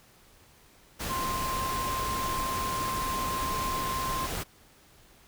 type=tone in noise; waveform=sine; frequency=1049 Hz; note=C6; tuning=4 cents sharp; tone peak=-30 dBFS; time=1.09-4.27 s; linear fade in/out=20 ms; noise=pink; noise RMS=-34 dBFS; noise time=0.99-4.44 s; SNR=+1 dB; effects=pink hiss -58 dBFS RMS until 5.27 s